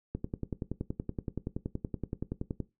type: click train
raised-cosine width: 3 ms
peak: -20 dBFS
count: 27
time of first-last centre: 0.15-2.603 s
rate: 10.6 Hz
effects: noise-tail reverb RT60 0.2 s tail -17 dB re dry